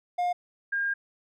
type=tone pair in turn; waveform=triangle / sine; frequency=711 / 1612.8 Hz; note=F5 / G6; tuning=+31 / +49 cents; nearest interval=octave + major second; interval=1418 cents; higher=second; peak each=-22 / -25 dBFS; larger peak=first; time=0.18-0.33 / 0.72-0.94 s; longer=second; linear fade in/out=10 ms; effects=none